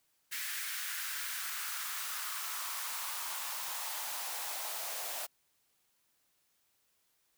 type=noise with high-pass filter sweep; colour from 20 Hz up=white; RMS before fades=-39 dBFS; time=0.31-5.27 s; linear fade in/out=20 ms; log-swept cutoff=1800 to 630 Hz; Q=2.6; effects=white hiss -75 dBFS RMS until 7.37 s